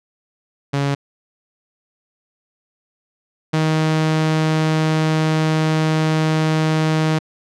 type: tone pair in turn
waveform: sawtooth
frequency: 140.5 / 157.25 Hz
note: C#3 / D#3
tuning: +24 / +19 cents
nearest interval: major second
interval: 195 cents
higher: second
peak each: -13 / -11 dBFS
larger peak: second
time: 0.73-0.95 / 3.53-7.19 s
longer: second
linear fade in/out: 10 ms
effects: low-pass 6000 Hz 12 dB/octave